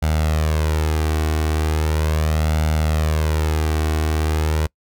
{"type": "tone with flanger", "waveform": "sawtooth", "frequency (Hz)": 77.78, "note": "D#2", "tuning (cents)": 0, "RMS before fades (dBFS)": -19, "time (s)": [0.02, 4.67], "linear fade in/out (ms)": 10, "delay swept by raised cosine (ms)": [1.4, 2.7], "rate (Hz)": 0.38, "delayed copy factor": 0.55, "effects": ["noise-tail reverb RT60 0.1 s tail -26 dB re dry"]}